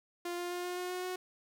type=tone with pitch steps; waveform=sawtooth; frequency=349.2 / 352 / 354.9 / 357.8 / 360.7 / 363.6 / 366.6 Hz; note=F4 / F4 / F4 / F4 / F#4 / F#4 / F#4; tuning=0 / +14 / +28 / +42 / -44 / -30 / -16 cents; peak=-32 dBFS; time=0.25-1.16 s; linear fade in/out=5 ms; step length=130 ms; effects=none